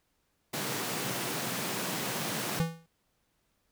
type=high-pass noise; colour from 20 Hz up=pink; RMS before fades=-34 dBFS; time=0.53-2.6 s; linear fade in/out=10 ms; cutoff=120 Hz; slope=48 dB/octave
type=tone with exponential decay; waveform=square; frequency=164.8 Hz; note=E3; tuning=in tune; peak=-23 dBFS; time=2.6-2.86 s; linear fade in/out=0 ms; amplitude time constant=56 ms
effects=pink hiss -75 dBFS RMS until 3.71 s